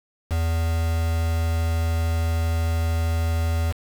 triangle tone with quantisation, 82.41 Hz, E2, in tune, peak -18 dBFS, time 0.3-3.73 s, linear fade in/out 20 ms, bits 5, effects none

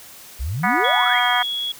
sine exponential sweep, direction up, 55.4 to 2463 Hz, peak -22 dBFS, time 0.39-1.2 s, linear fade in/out 20 ms
harmonic tone, 244.8 Hz, B3, 15 cents flat, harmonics 3 / 4 / 5 / 6 / 7 / 8 / 9, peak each -22 / -23 / -24 / -25 / -25 / -26 / -27 dBFS, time 0.63-1.43 s, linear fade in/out 10 ms
sine tone with vibrato, 3300 Hz, G#7, 12 cents flat, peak -22 dBFS, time 0.84-1.72 s, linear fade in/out 5 ms, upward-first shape square, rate 1.7 Hz, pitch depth 23 cents each way
effects white hiss -42 dBFS RMS until 1.79 s

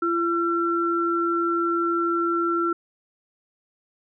sine tone pair together, 339.7 / 1353 Hz, F4 / E6, -48 / +45 cents, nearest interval 2 octaves, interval 2393 cents, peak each -23 / -23 dBFS, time 0.02-2.73 s, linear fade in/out 5 ms, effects none

